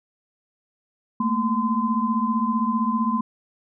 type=tone cluster; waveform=sine; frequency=217.7 / 233.1 / 1026 Hz; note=A3 / A#3 / C6; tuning=-18 / 0 / -34 cents; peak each=-24 dBFS; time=1.2-3.21 s; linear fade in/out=5 ms; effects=none